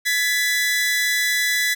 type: tone pair together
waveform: sawtooth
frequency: 1697.9 / 1988 Hz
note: G#6 / B6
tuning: +38 / +11 cents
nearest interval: minor third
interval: 273 cents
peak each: -20 / -16 dBFS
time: 0.05-1.75 s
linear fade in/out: 20 ms
effects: none